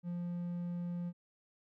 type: tone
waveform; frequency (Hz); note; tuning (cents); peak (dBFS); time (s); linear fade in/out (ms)
triangle; 174.61; F3; 0; -34; 0.03-1.13; 50
effects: none